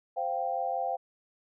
sine chord, C suspended fourth, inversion none, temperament equal, 523.3 / 698.5 / 784 Hz, C5 / F5 / G5, 0 / 0 / 0 cents, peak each -35 / -32 / -32 dBFS, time 0.16-0.97 s, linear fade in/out 20 ms, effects none

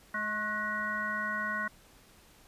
harmonic tone with a mistuned harmonic, 210.9 Hz, G#3, 27 cents sharp, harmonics 1 / 3 / 5 / 7 / 9, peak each -42 / -44 / -37 / -34 / -36 dBFS, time 0.14-1.68 s, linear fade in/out 5 ms, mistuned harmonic 5, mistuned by +49 cents, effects pink hiss -59 dBFS RMS until 2.47 s + resampled to 32000 Hz

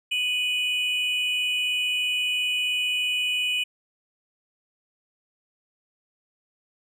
triangle tone pair together, 2489 / 2954 Hz, D#7 / F#7, 0 / -3 cents, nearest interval minor third, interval 297 cents, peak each -24 dBFS, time 0.11-3.64 s, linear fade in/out 10 ms, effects none

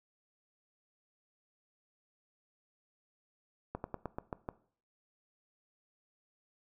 slowing click train, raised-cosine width 1 ms, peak -23 dBFS, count 7, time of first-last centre 3.75-4.488 s, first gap 91 ms, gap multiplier 1.12, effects noise-tail reverb RT60 0.5 s tail -18 dB re dry

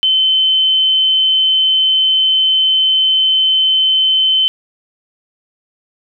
sine tone, 3067 Hz, G7, 38 cents flat, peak -9 dBFS, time 0.03-4.48 s, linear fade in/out 0 ms, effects none

